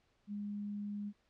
sine tone, 205.4 Hz, G#3, 19 cents flat, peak -38 dBFS, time 0.27-1.13 s, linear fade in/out 50 ms, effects pink hiss -75 dBFS RMS until 1.29 s + low-pass 5000 Hz 12 dB/octave

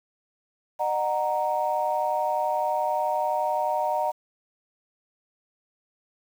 sine chord, D# minor, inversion none, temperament equal with one note detuned, 608.4 / 740 / 932.3 Hz, D#5 / F#5 / A#5, -39 / 0 / 0 cents, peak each -27 / -27 / -26 dBFS, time 0.79-4.12 s, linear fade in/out 20 ms, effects tanh soft clip ceiling -13 dBFS + 8-bit

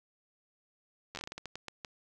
slowing click train, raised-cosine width 0.2 ms, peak -23 dBFS, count 13, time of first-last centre 1.15-1.848 s, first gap 10 ms, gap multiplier 1.29, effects none

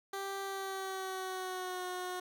15% pulse tone with pitch glide, 392 to 363.6 Hz, G4 to F#4, 0 to -30 cents, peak -31 dBFS, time 0.13-2.2 s, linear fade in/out 5 ms, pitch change -130 cents, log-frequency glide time 0.42-1.85 s, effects none

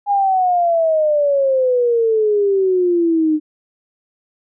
sine exponential sweep, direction down, 822 to 303.1 Hz, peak -12 dBFS, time 0.06-3.4 s, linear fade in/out 50 ms, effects none

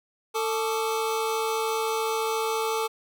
square tone cluster, 447.4 / 870 / 1145 / 1219 Hz, A4 / A5 / D6 / D#6, +29 / -20 / -44 / -36 cents, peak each -28 / -31 / -36 / -36 dBFS, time 0.34-2.88 s, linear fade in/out 20 ms, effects none

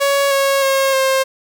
sawtooth tone with pitch steps, 559 / 549.7 / 540.6 / 531.6 Hz, C#5 / C#5 / C#5 / C5, +14 / -15 / -44 / +27 cents, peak -9 dBFS, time 0-1.24 s, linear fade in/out 20 ms, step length 310 ms, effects none

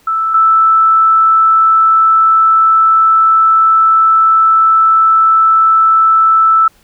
sine tone pair in turn, 1318.5 / 1318.5 Hz, E6 / E6, 0 / 0 cents, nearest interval unison, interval 0 cents, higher neither, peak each -11 / -5 dBFS, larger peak second, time 0.07-0.34 / 0.34-6.68 s, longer second, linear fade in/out 5 ms, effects pink hiss -50 dBFS RMS until 6.83 s

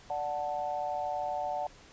sine chord, D major, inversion none, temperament equal, 587.3 / 740 / 880 Hz, D5 / F#5 / A5, 0 / 0 / 0 cents, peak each -37 / -33 / -37 dBFS, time 0.1-1.67 s, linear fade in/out 2 ms, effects pink hiss -55 dBFS RMS until 1.92 s + resampled to 16000 Hz

